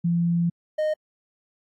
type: tone pair in turn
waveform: sine / triangle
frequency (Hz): 170.8 / 616.4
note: F3 / D#5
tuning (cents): -38 / -16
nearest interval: octave + minor seventh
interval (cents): 2222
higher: second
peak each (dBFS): -19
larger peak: neither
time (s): 0.04-0.5 / 0.78-0.94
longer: first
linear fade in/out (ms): 10
effects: AAC 64 kbps